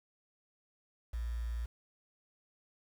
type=tone with quantisation; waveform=sine; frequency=58.27 Hz; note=A#1; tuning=in tune; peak=-34 dBFS; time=1.13-1.66 s; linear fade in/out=10 ms; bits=9; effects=none